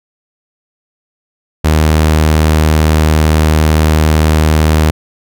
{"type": "tone", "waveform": "sawtooth", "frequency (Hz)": 77.78, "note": "D#2", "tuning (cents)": 0, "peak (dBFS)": -3, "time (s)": [1.64, 4.91], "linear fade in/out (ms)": 10, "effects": []}